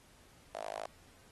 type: tone with high-pass filter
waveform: sawtooth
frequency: 52.5 Hz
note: G#1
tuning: 19 cents sharp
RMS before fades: -42 dBFS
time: 0.54-0.86 s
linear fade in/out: 5 ms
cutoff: 660 Hz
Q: 6.2
effects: pink hiss -63 dBFS RMS until 1.31 s + AAC 32 kbps